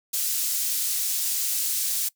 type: high-pass noise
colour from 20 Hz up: pink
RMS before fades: -26 dBFS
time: 0.13-2.09 s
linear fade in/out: 10 ms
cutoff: 6700 Hz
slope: 12 dB/octave
effects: noise-tail reverb RT60 0.1 s tail -21 dB re dry